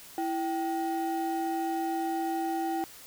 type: ring-modulated tone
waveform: triangle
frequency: 554.4 Hz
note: C#5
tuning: in tune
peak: -23 dBFS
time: 0.18-2.84 s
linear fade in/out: 0 ms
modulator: 224 Hz
effects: white hiss -49 dBFS RMS until 3.06 s